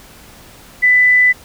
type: tone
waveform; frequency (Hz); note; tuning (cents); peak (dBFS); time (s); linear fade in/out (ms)
sine; 1994; B6; +16; -7; 0.82-1.33; 20
effects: pink hiss -41 dBFS RMS until 1.44 s